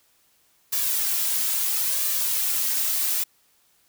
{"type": "noise with flanger", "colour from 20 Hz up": "blue", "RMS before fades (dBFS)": -24, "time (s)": [0.72, 3.24], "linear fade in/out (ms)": 10, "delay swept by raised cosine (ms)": [1.7, 3.2], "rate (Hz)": 0.74, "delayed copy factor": 0.5, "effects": ["white hiss -63 dBFS RMS until 3.88 s"]}